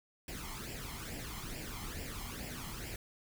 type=noise with flanger; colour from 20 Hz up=pink; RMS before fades=-43 dBFS; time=0.28-2.96 s; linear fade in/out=2 ms; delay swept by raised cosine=0.39 to 0.97 ms; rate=2.3 Hz; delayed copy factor=+0.65; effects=none